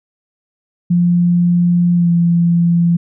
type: tone with pitch glide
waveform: sine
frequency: 174.61 to 170.92 Hz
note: F3 to F3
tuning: 0 to -37 cents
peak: -9 dBFS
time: 0.9-2.97 s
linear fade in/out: 10 ms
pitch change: -37 cents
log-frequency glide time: 1.95-2.1 s
effects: none